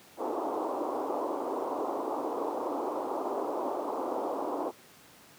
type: band-pass noise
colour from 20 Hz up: pink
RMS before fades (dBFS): -33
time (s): 0.17-4.72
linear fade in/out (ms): 50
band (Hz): 280 to 1100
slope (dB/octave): 48
effects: pink hiss -55 dBFS RMS until 5.38 s + high-pass 150 Hz 12 dB/octave